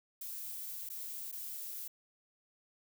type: noise with dropouts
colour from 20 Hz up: violet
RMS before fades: -43 dBFS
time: 0.21-1.88 s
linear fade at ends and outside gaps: 5 ms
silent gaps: 0.891-0.899 / 1.316-1.324 s
effects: none